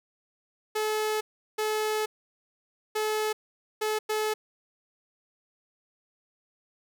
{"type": "tone bursts at uneven times", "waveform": "sawtooth", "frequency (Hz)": 430, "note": "A4", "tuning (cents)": -40, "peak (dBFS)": -22, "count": 5, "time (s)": [[0.75, 1.21], [1.58, 2.06], [2.95, 3.33], [3.81, 3.99], [4.09, 4.34]], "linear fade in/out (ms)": 10, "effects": []}